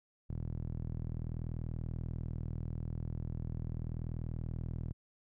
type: tone with band-pass filter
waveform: sawtooth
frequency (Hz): 40.38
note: E1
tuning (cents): -35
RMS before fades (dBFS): -39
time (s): 0.29-4.93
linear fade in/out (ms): 10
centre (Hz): 120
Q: 1.4
effects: none